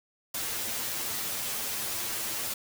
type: noise with comb filter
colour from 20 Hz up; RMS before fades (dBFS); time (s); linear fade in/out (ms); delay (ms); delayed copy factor
white; -33; 0.34-2.54; 5; 8.9; +0.95
effects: none